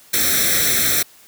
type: noise with comb filter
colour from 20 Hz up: white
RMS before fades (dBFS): -17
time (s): 0.13-1.03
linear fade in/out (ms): 10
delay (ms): 0.52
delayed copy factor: +0.85
effects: white hiss -48 dBFS RMS until 1.27 s + high-pass 80 Hz 12 dB/octave